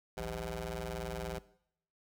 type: ring-modulated tone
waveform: 15% pulse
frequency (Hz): 116.5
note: A#2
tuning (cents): -1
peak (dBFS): -28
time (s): 0.17-1.39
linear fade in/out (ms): 5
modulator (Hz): 281
effects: noise-tail reverb RT60 0.7 s tail -19 dB re dry